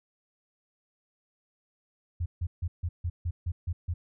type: tone bursts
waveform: sine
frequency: 86.4 Hz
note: F2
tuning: 18 cents flat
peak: -27 dBFS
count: 9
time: 2.2-3.94 s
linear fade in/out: 10 ms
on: 60 ms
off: 150 ms
effects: none

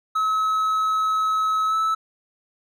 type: tone with pitch glide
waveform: triangle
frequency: 1287 to 1307.2 Hz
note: E6 to E6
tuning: -42 to -15 cents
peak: -17 dBFS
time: 0.15-1.95 s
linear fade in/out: 10 ms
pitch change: +27 cents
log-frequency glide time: 1.68-1.74 s
effects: none

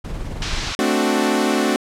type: noise with tremolo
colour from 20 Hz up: brown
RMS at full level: -25 dBFS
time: 0.04-0.73 s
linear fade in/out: 10 ms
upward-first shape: sine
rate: 19 Hz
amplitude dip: 35%
type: band-pass noise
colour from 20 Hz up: white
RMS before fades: -28 dBFS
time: 0.42-0.75 s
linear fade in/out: 0 ms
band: 740 to 5500 Hz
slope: 24 dB/octave
type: chord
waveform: sawtooth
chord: D dominant seventh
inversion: second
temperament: equal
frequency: 220 / 261.6 / 293.7 / 370 Hz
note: A3 / C4 / D4 / F#4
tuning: 0 / 0 / 0 / 0 cents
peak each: -18 dBFS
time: 0.79-1.76 s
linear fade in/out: 0 ms
effects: low-pass 11000 Hz 12 dB/octave

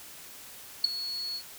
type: tone with ADSR envelope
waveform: sine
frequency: 4370 Hz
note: C#8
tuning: 26 cents flat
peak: -15 dBFS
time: 0.84-1.43 s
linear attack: 4 ms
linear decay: 11 ms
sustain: -17 dB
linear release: 74 ms
effects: white hiss -47 dBFS RMS until 1.58 s

